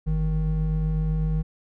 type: tone pair together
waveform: triangle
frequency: 49.7 / 157.2 Hz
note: G1 / D#3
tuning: +25 / +18 cents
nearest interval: octave + minor sixth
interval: 1993 cents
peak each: -22 dBFS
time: 0.06-1.43 s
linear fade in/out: 20 ms
effects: none